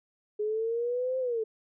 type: linear two-way sweep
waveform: sine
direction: up then down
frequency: 417.1 to 523.3 to 431.1 Hz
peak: -27 dBFS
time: 0.39-1.44 s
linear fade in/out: 10 ms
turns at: 1.19 s
effects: none